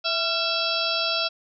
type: harmonic tone with a mistuned harmonic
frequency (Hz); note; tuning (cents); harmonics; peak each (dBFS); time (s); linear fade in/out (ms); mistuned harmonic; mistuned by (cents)
661; E5; +5; 1 / 2 / 4 / 5 / 6 / 7 / 8; -30 / -30 / -30 / -30 / -30 / -30 / -30; 0.04-1.29; 20; 2; +67
effects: none